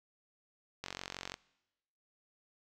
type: click train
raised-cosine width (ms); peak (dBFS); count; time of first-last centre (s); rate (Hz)
0.2; -22; 24; 0.84-1.341; 45.9
effects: noise-tail reverb RT60 1.0 s tail -23 dB re dry